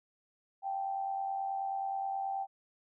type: tone with amplitude modulation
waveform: sine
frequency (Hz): 781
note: G5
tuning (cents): -7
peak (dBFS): -30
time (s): 0.62-2.47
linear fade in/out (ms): 50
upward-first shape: sine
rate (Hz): 89.4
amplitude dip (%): 55
effects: none